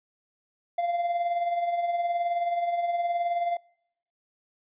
triangle tone with tremolo, 693 Hz, F5, 14 cents flat, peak -20 dBFS, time 0.78-3.57 s, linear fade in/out 5 ms, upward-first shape triangle, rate 19 Hz, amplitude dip 55%, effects noise-tail reverb RT60 0.8 s tail -26 dB re dry + resampled to 8000 Hz

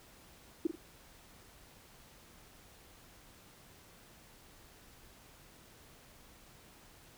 sine tone with echo, 329.6 Hz, E4, in tune, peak -26 dBFS, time 0.65-0.67 s, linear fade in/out 5 ms, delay 43 ms, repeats 2, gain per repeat -9 dB, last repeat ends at 0.756 s, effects pink hiss -59 dBFS RMS until 7.17 s

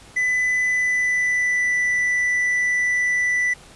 triangle tone with pitch glide, 2000 to 1978.2 Hz, B6 to B6, +21 to +2 cents, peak -16 dBFS, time 0.16-3.54 s, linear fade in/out 10 ms, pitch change -19 cents, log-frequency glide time 0.68-1.73 s, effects pink hiss -46 dBFS RMS until 3.75 s + resampled to 24000 Hz

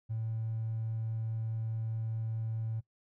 triangle tone with hard clipping, 111.9 Hz, A2, 30 cents sharp, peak -33 dBFS, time 0.09-2.81 s, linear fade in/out 20 ms, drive 3 dB, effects noise-tail reverb RT60 0.1 s tail -19 dB re dry

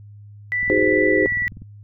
sine tone with pitch glide, 1975.5 to 1953.9 Hz, B6 to B6, 0 to -19 cents, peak -19 dBFS, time 0.52-1.48 s, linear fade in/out 0 ms, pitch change -19 cents, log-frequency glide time 1.08-1.26 s
click train, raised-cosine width 5 ms, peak -24 dBFS, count 21, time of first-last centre 0.63-1.62 s, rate 20.2 Hz
sine chord, Ab dominant seventh, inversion second, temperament just, 311.5 / 373.8 / 415.3 / 519.1 Hz, Eb4 / Gb4 / Ab4 / C5, +2 / +18 / 0 / -14 cents, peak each -21 dBFS, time 0.7-1.26 s, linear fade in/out 0 ms
effects added 103 Hz sine -39 dBFS peak until 1.83 s

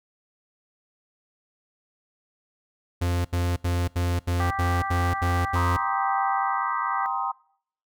45% pulse tone bursts, 87.7 Hz, F2, 8 cents sharp, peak -22 dBFS, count 9, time 3.01-5.77 s, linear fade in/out 10 ms, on 240 ms, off 75 ms
harmonic tone, 392 Hz, G4, in tune, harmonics 2 / 3 / 4 / 5, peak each -30 / -30 / -36 / -36 dBFS, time 4.4-7.06 s, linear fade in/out 0 ms
sine chord, C minor seventh, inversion second, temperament just, 784.9 / 941.9 / 1046.5 / 1255.8 Hz, G5 / Bb5 / C6 / Eb6, +2 / +18 / 0 / +16 cents, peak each -30 dBFS, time 5.55-7.32 s, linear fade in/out 10 ms
effects noise-tail reverb RT60 0.6 s tail -23 dB re dry

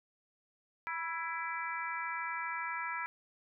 harmonic tone with a mistuned harmonic, 332.6 Hz, E4, 16 cents sharp, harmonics 3 / 4 / 5 / 6 / 7, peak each -40 / -41 / -42 / -43 / -43 dBFS, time 0.87-3.06 s, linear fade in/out 0 ms, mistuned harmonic 3, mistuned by -34 cents, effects none

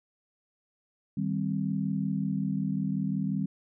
sine chord, C minor, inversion first, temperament equal, 155.56 / 196 / 261.6 Hz, Eb3 / G3 / C4, 0 / 0 / 0 cents, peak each -32 / -29 / -34 dBFS, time 1.17-3.46 s, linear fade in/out 5 ms, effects none

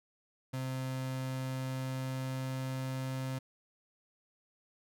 35% pulse tone with pitch glide, 130.6 to 131.36 Hz, C3 to C3, -3 to +7 cents, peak -33 dBFS, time 0.53-3.39 s, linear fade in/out 10 ms, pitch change +10 cents, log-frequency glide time 0.85-3.2 s, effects none

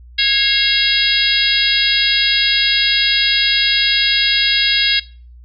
harmonic tone with a mistuned harmonic, 550 Hz, C#5, 14 cents flat, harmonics 3 / 4 / 5 / 6 / 7 / 8 / 9, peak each -22 / -20 / -20 / -18 / -17 / -22 / -21 dBFS, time 0.18-5 s, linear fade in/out 10 ms, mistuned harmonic 4, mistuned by -47 cents, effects noise-tail reverb RT60 0.4 s tail -21 dB re dry + added 60 Hz sine -37 dBFS peak until 5.44 s

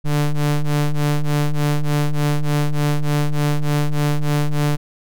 square ring-modulated tone, 73.42 Hz, D2, in tune, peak -13 dBFS, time 0.04-4.77 s, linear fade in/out 20 ms, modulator 75.1 Hz, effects none

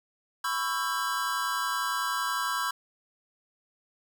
square chord, C# half-diminished seventh, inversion third, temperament just, 997.9 / 1108.7 / 1330.5 / 1596.6 Hz, B5 / C#6 / E6 / G6, +18 / 0 / +16 / +31 cents, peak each -34 dBFS, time 0.44-2.71 s, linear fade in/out 5 ms, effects none

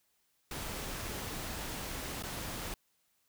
pink noise with dropouts, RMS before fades -40 dBFS, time 0.51-2.74 s, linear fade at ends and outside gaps 2 ms, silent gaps 2.225-2.235 s, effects white hiss -75 dBFS RMS until 3.28 s

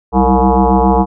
sine tone with frequency modulation, 328.6 Hz, E4, 5 cents flat, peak -7 dBFS, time 0.12-1.06 s, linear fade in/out 50 ms, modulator 130 Hz, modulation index 5, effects none

